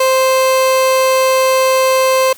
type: tone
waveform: 30% pulse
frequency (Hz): 523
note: C5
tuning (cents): -1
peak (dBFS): -7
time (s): 0-2.33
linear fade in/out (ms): 5
effects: white hiss -39 dBFS RMS until 2.37 s